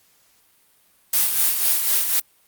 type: noise with tremolo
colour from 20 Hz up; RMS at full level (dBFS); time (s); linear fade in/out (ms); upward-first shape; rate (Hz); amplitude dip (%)
blue; -17; 1.13-2.2; 5; sine; 4; 50
effects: white hiss -59 dBFS RMS until 2.47 s + Opus 48 kbps